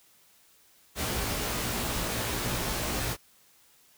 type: noise with comb filter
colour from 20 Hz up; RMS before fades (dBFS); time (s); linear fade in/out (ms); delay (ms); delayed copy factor
pink; -31; 0.95-3.17; 50; 17; +0.85
effects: white hiss -61 dBFS RMS until 3.97 s